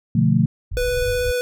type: chord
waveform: sine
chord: B half-diminished seventh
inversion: none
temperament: equal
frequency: 123.47 / 146.83 / 174.61 / 220 Hz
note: B2 / D3 / F3 / A3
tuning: 0 / 0 / 0 / 0 cents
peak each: -19 dBFS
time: 0.15-0.46 s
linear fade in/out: 5 ms
type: low-pass noise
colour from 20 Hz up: pink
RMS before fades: -27 dBFS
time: 0.71-1.32 s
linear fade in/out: 10 ms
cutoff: 120 Hz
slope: 48 dB/octave
type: tone with vibrato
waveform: square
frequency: 493.9 Hz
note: B4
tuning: in tune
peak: -20 dBFS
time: 0.77-1.41 s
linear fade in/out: 0 ms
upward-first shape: triangle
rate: 16 Hz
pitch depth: 8 cents each way
effects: none